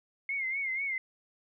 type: tone with vibrato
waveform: sine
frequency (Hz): 2144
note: C7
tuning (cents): +42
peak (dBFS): -30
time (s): 0.29-0.98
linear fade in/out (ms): 2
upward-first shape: sine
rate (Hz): 4.1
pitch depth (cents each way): 76
effects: none

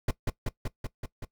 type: noise with echo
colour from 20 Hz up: brown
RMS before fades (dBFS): -25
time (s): 0.08-0.11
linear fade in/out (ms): 5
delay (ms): 190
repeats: 6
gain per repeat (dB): -2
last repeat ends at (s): 1.25
effects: noise-tail reverb RT60 0.1 s tail -19 dB re dry

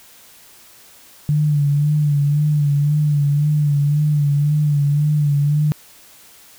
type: tone with vibrato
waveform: sine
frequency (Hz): 146.83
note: D3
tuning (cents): 0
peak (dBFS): -13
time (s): 1.29-5.72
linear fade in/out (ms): 0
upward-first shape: sine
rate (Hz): 1.9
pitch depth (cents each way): 47
effects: white hiss -46 dBFS RMS until 6.58 s

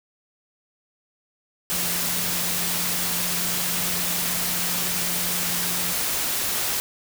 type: tone in noise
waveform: sine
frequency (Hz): 176.1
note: F3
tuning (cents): +15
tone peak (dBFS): -35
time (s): 1.72-5.93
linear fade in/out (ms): 0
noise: white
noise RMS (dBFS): -25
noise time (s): 1.7-6.8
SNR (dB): -13
effects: none

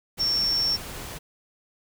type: tone in noise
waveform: sine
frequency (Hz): 5460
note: F8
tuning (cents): -40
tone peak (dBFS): -21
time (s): 0.19-0.77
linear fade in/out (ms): 20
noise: pink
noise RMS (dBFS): -37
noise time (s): 0.17-1.19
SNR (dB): +13
effects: none

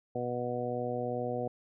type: harmonic tone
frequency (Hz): 122.5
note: B2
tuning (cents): -14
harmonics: 1 / 2 / 3 / 4 / 5 / 6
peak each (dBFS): -40 / -39 / -41 / -35 / -39 / -39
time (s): 0.15-1.48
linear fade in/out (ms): 5
effects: none

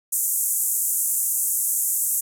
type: band-pass noise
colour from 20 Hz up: white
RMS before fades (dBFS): -23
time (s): 0.12-2.21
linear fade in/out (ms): 10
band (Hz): 7000 to 14000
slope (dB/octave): 48
effects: none

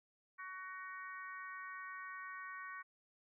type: harmonic tone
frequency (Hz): 374.3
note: F#4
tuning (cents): +20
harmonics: 3 / 4 / 5 / 6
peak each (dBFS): -49 / -51 / -50 / -58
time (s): 0.38-2.83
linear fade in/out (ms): 20
effects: none

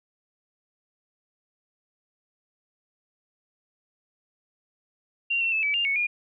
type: tone with pitch steps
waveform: sine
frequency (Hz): 2765 / 2710 / 2617 / 2296 / 2801 / 2214 / 2425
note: F7 / E7 / E7 / D7 / F7 / C#7 / D#7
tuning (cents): -18 / +47 / -13 / -40 / +4 / -3 / -45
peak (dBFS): -22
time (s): 5.3-6.07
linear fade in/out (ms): 10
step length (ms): 110
effects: none

